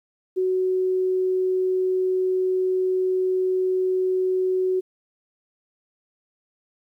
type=tone; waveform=sine; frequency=371.9 Hz; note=F#4; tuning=9 cents sharp; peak=-19 dBFS; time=0.36-4.81 s; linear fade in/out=20 ms; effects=10-bit